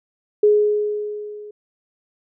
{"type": "tone with level ramp", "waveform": "sine", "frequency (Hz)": 418.7, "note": "G#4", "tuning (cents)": 14, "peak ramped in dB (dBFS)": [-9, -34], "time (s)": [0.43, 1.51], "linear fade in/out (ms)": 5, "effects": []}